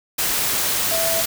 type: tone in noise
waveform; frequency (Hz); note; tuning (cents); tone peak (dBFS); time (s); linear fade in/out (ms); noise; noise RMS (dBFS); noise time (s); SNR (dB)
sine; 659.3; E5; 0; -23; 0.91-1.22; 10; white; -21; 0.18-1.26; -5
effects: none